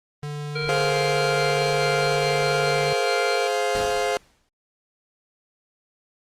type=tone; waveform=square; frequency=147.2 Hz; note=D3; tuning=4 cents sharp; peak=-29 dBFS; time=0.23-2.93 s; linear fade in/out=0 ms
type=harmonic tone; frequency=466.2 Hz; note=A#4; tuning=in tune; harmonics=1 / 3 / 5 / 7 / 9; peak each=-29 / -32 / -31 / -40 / -33 dBFS; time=0.55-3.48 s; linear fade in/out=10 ms
type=chord; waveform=40% pulse; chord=F minor; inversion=first; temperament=equal with one note detuned; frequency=420.1 / 523.3 / 698.5 Hz; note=Ab4 / C5 / F5; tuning=+20 / 0 / 0 cents; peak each=-25 dBFS; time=0.69-4.17 s; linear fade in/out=0 ms
type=noise with exponential decay; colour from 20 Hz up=pink; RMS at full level=-30 dBFS; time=3.75-4.49 s; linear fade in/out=2 ms; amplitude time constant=160 ms
effects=low-pass 9000 Hz 12 dB/octave + Opus 32 kbps